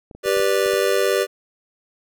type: clicks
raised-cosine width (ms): 2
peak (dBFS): -26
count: 7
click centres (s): 0.112 / 0.15 / 0.258 / 0.37 / 0.4 / 0.662 / 0.736
type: chord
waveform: square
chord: G major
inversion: none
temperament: just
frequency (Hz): 392 / 490 / 588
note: G4 / B4 / D5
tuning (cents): 0 / -14 / +2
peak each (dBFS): -21 / -22 / -23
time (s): 0.23-1.27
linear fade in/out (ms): 50
effects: none